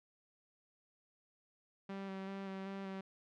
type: tone with vibrato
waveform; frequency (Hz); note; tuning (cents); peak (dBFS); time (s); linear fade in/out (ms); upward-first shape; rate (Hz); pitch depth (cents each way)
sawtooth; 193.8; G3; -20; -38; 1.89-3.01; 5; square; 2.6; 15
effects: low-pass 3000 Hz 12 dB/octave